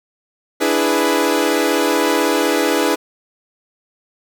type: chord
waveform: sawtooth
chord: E dominant seventh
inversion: third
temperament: equal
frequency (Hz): 293.7 / 329.6 / 415.3 / 493.9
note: D4 / E4 / G#4 / B4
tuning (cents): 0 / 0 / 0 / 0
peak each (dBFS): -16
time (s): 0.6-2.96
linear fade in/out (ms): 20
effects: none